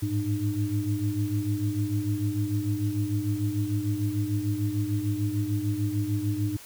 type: tone cluster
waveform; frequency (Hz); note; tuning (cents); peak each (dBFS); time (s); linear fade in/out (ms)
sine; 102.5 / 109.2 / 303.7; G#2 / A2 / D#4; -22 / -13 / -42; -29; 0.02-6.57; 10
effects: white hiss -47 dBFS RMS until 6.65 s